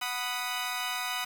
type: chord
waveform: 15% pulse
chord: B major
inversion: second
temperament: equal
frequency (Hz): 740 / 987.8 / 1244.5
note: F#5 / B5 / D#6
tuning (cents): 0 / 0 / 0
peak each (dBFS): -29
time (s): 0.01-1.25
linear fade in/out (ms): 10
effects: 8-bit